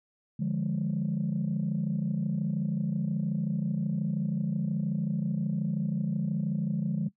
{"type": "chord", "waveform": "sine", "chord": "D diminished", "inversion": "none", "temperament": "equal with one note detuned", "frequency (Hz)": [148.97, 174.61, 207.7], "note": ["D3", "F3", "Ab3"], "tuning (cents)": [25, 0, 0], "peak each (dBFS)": -30, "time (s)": [0.39, 7.09], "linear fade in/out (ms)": 10, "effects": ["noise-tail reverb RT60 0.1 s tail -19 dB re dry", "tanh soft clip ceiling -21 dBFS"]}